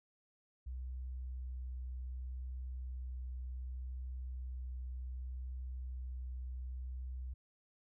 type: tone with vibrato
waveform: sine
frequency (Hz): 63.2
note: B1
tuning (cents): +41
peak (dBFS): -40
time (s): 0.66-7.34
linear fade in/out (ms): 10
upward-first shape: triangle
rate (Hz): 0.66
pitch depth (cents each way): 10
effects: none